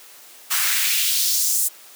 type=noise with high-pass filter sweep; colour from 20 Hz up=white; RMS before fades=-20 dBFS; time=0.5-1.69 s; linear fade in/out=20 ms; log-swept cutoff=1200 to 8700 Hz; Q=1.6; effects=white hiss -45 dBFS RMS until 1.95 s + high-pass 300 Hz 12 dB/octave